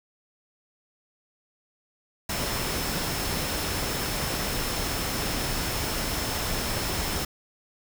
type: tone in noise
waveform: sine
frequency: 5290 Hz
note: E8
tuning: 5 cents sharp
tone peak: -38 dBFS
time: 2.29-7.25 s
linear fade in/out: 5 ms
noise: pink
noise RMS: -29 dBFS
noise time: 2.29-7.25 s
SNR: -12 dB
effects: none